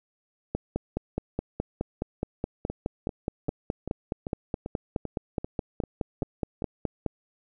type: two click trains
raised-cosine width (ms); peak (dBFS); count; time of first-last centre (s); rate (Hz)
2; -14 / -19; 32 / 11; 0.55-7.063 / 2.7-6.622; 4.76 / 2.55
effects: none